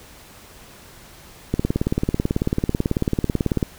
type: click train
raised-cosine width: 3 ms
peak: -6 dBFS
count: 39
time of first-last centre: 1.54-3.628 s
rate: 18.2 Hz
effects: pink hiss -45 dBFS RMS until 3.78 s